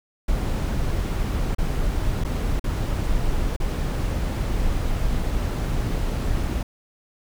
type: noise with dropouts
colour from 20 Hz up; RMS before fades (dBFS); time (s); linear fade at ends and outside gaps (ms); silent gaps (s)
brown; -23; 0.28-6.63; 5; 1.549-1.583 / 2.239-2.247 / 2.596-2.64 / 3.564-3.6
effects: none